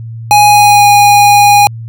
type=tone with pitch glide; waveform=square; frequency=830.6 to 819.6 Hz; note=G#5 to G#5; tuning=0 to -23 cents; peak=-3 dBFS; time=0.31-1.67 s; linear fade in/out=0 ms; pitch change=-23 cents; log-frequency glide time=0.47-0.86 s; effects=added 114 Hz sine -21 dBFS peak until 1.88 s